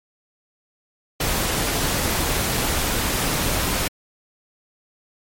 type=noise; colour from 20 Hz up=pink; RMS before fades=-22 dBFS; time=1.2-3.88 s; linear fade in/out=5 ms; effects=MP3 64 kbps